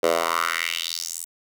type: tone with high-pass filter sweep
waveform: 10% pulse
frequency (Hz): 83.5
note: E2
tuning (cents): +23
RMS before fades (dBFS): -25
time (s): 0.03-1.25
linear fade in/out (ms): 5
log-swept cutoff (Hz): 490 to 9200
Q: 2.9
effects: none